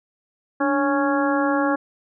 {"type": "harmonic tone with a mistuned harmonic", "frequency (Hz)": 277.2, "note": "C#4", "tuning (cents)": 0, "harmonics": [1, 2, 3, 4, 5, 6], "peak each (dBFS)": [-21, -24, -26, -27, -28, -29], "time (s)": [0.6, 1.76], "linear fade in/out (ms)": 10, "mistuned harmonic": 1, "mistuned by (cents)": 78, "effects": []}